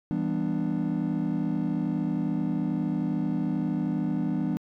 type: chord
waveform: triangle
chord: E minor seventh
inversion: none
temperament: just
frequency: 164.81 / 197.78 / 247.2 / 296.7 Hz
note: E3 / G3 / B3 / D4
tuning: 0 / +16 / +2 / +18 cents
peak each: -28 dBFS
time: 0.11-4.57 s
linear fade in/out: 0 ms
effects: tanh soft clip ceiling -17 dBFS